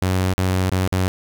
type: tone with dropouts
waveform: sawtooth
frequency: 93 Hz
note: F#2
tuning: 9 cents sharp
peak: -13 dBFS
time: 0.02-1.08 s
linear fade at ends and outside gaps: 0 ms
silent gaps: 0.336-0.38 / 0.698-0.717 / 0.876-0.924 s
effects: 9-bit